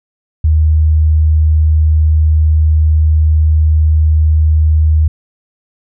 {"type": "tone", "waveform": "sine", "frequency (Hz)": 77.78, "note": "D#2", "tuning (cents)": 0, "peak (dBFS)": -6, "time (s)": [0.44, 5.08], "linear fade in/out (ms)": 5, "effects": []}